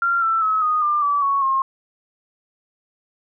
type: tone with pitch steps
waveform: sine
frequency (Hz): 1382 / 1332.6 / 1285 / 1239.1 / 1194.8 / 1152.1 / 1110.9 / 1071.2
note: F6 / E6 / E6 / D#6 / D6 / D6 / C#6 / C6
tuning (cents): -19 / +18 / -45 / -8 / +29 / -34 / +3 / +40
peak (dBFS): -16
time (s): 0.02-1.62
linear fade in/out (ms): 2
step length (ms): 200
effects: none